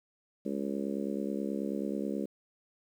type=harmonic tone; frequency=69.3 Hz; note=C#2; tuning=in tune; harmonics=3 / 4 / 5 / 6 / 7 / 8; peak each=-35 / -37 / -39 / -41 / -42 / -43 dBFS; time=0.45-2.26 s; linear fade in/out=10 ms; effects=10-bit